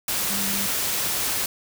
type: tone in noise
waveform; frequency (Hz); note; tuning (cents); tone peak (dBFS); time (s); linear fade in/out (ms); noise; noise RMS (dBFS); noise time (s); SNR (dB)
sine; 199.2; G3; +28; -31; 0.3-0.66; 2; white; -25; 0.08-1.46; -9
effects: none